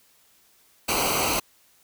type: noise with comb filter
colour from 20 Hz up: pink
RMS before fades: -24 dBFS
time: 0.88-1.4 s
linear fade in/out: 10 ms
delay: 0.57 ms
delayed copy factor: -0.8
effects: white hiss -60 dBFS RMS until 1.83 s